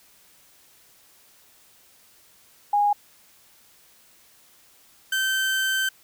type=tone pair in turn; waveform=sine / 30% pulse; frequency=822 / 1547.3 Hz; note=G#5 / G6; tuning=-18 / -23 cents; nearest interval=major seventh; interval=1095 cents; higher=second; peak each=-17 / -19 dBFS; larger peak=first; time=2.73-2.93 / 5.12-5.89 s; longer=second; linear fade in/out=5 ms; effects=white hiss -56 dBFS RMS until 6.03 s